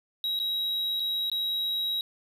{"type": "tone with dropouts", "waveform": "triangle", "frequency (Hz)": 3842, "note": "B7", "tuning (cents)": -48, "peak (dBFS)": -25, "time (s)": [0.24, 2.01], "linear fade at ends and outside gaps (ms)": 1, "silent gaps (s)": [[0.391, 0.399], [0.998, 1.002], [1.299, 1.316]], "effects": []}